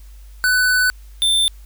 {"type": "tone pair in turn", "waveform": "square", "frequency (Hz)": [1497, 3560], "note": ["F#6", "A7"], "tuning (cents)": [20, 20], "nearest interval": "octave + minor third", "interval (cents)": 1500, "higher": "second", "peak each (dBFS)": -14, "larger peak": "neither", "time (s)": [[0.44, 0.9], [1.22, 1.48]], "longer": "first", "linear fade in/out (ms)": 0, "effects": ["added 50 Hz sine -37 dBFS peak until 1.65 s", "white hiss -54 dBFS RMS until 1.65 s"]}